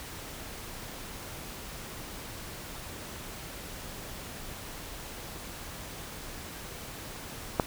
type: click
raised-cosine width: 1 ms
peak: -8 dBFS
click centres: 7.598 s
effects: pink hiss -42 dBFS RMS until 7.66 s